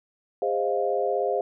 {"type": "chord", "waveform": "sine", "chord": "F minor seventh", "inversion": "first", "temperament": "equal with one note detuned", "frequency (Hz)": [407.2, 523.3, 622.3, 698.5], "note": ["Ab4", "C5", "Eb5", "F5"], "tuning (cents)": [-34, 0, 0, 0], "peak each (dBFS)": [-27, -27, -30, -28], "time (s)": [0.42, 1.41], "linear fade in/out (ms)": 2, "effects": []}